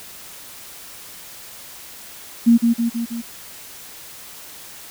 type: tone with echo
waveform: sine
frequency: 233.1 Hz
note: A#3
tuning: in tune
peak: -8 dBFS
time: 2.46-2.58 s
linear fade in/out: 20 ms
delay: 160 ms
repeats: 4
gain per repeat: -4 dB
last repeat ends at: 3.22 s
effects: white hiss -39 dBFS RMS until 4.9 s